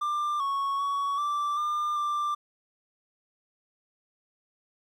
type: tone with pitch steps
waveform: triangle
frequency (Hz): 1189 / 1107 / 1122 / 1171 / 1200 / 1183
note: D6 / C#6 / C#6 / D6 / D6 / D6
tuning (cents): +21 / -3 / +21 / -5 / +37 / +12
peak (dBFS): -24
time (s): 0.01-2.35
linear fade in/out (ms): 10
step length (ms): 390
effects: 11-bit